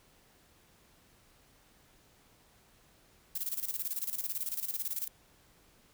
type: noise with tremolo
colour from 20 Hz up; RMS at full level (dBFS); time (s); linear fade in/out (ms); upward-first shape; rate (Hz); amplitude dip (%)
violet; -34; 3.35-5.08; 5; square; 18; 75
effects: pink hiss -64 dBFS RMS until 5.93 s